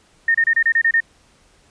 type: tone bursts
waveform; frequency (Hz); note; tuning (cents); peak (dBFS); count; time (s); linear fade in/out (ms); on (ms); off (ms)
sine; 1832; A#6; -31; -12; 8; 0.28-1.004; 5; 66; 28
effects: pink hiss -55 dBFS RMS until 1.7 s + resampled to 22050 Hz